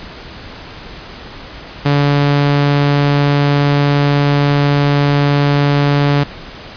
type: tone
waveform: sawtooth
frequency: 143.4 Hz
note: D3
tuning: 41 cents flat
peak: -6 dBFS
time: 1.85-6.24 s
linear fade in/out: 10 ms
effects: pink hiss -32 dBFS RMS until 6.76 s + resampled to 11025 Hz